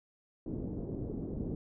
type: low-pass noise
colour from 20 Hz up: white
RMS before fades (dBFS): -38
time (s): 0.46-1.55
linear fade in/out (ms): 2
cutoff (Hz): 370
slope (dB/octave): 24
effects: none